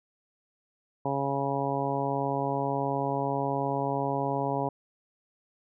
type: harmonic tone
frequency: 138.59 Hz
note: C#3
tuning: in tune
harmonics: 1 / 2 / 3 / 4 / 5 / 6 / 7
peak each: -34 / -34 / -34 / -34 / -34 / -34 / -34 dBFS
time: 1.05-4.69 s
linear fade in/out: 5 ms
effects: none